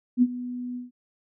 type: tone with ADSR envelope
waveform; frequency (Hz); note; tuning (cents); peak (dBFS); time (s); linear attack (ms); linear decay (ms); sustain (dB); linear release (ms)
sine; 246.9; B3; 0; -13; 0.17-0.91; 52; 44; -17; 150
effects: none